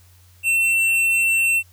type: tone with tanh clipping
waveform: sine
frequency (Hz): 2699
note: E7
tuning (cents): +40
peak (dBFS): -17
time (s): 0.43-1.63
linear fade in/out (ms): 50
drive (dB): 11
effects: added 90 Hz sine -49 dBFS peak until 1.72 s + white hiss -56 dBFS RMS until 1.72 s